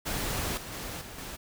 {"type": "noise with level steps", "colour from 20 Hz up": "pink", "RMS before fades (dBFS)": [-32, -41, -38, -44, -40], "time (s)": [0.05, 1.37], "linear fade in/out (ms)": 20, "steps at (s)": [0.57, 0.72, 1.01, 1.18], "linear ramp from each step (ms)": 5, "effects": []}